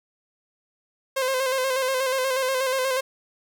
sawtooth tone with vibrato, 523.3 Hz, C5, in tune, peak -18 dBFS, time 1.16-3.01 s, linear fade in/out 10 ms, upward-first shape square, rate 8.3 Hz, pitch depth 40 cents each way, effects none

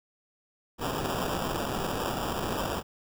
violet noise with sample-and-hold, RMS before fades -31 dBFS, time 0.78-2.83 s, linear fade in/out 50 ms, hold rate 2100 Hz, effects none

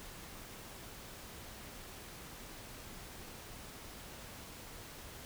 silence, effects pink hiss -50 dBFS RMS until 5.25 s

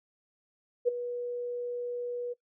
sine tone with ADSR envelope, 485.7 Hz, B4, 29 cents flat, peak -19 dBFS, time 0.85-2.34 s, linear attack 31 ms, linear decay 12 ms, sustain -13 dB, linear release 19 ms, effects noise-tail reverb RT60 0.1 s tail -20 dB re dry

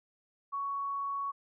sine tone, 1116 Hz, C#6, 11 cents sharp, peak -32 dBFS, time 0.52-1.32 s, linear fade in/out 20 ms, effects none

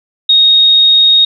sine tone, 3734 Hz, A#7, 2 cents sharp, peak -4 dBFS, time 0.29-1.25 s, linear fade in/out 5 ms, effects none

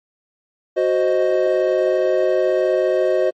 triangle chord, C diminished, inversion second, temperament equal, 370 / 523.3 / 622.3 Hz, Gb4 / C5 / Eb5, 0 / 0 / 0 cents, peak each -17 dBFS, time 0.76-3.31 s, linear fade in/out 20 ms, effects MP3 32 kbps

